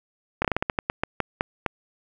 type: slowing click train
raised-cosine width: 0.5 ms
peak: -7 dBFS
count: 13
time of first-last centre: 0.42-1.662 s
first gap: 26 ms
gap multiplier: 1.23
effects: 8-bit